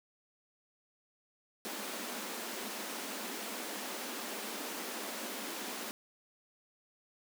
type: high-pass noise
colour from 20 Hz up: pink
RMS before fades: -41 dBFS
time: 1.65-5.91 s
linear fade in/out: 0 ms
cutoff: 200 Hz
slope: 96 dB/octave
effects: none